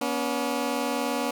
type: tone pair together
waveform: 15% pulse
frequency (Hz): 242.8 / 282.6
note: B3 / C#4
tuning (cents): -29 / +34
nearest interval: minor third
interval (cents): 263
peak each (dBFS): -22 / -22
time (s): 0.01-1.31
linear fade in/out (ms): 5
effects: none